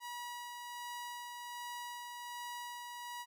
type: tone with tremolo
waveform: sawtooth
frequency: 966 Hz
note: B5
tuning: 39 cents flat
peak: -38 dBFS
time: 0-3.26 s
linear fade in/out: 50 ms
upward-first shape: sine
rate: 1.3 Hz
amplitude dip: 30%
effects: none